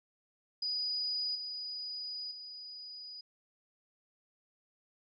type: tone with level steps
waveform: sine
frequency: 4936 Hz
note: D#8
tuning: 15 cents flat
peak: -32 / -38 / -44 dBFS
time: 0.62-3.21 s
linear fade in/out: 5 ms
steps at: 1.35 / 2.31 s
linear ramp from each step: 5 ms
effects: none